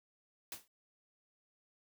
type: noise with exponential decay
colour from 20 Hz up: white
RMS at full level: -40 dBFS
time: 0.52-0.68 s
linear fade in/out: 2 ms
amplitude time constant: 33 ms
effects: none